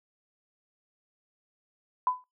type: tone with exponential decay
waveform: sine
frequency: 1004 Hz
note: B5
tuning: 28 cents sharp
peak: -19 dBFS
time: 2.07-2.24 s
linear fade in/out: 1 ms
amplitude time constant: 36 ms
effects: noise-tail reverb RT60 0.2 s tail -23 dB re dry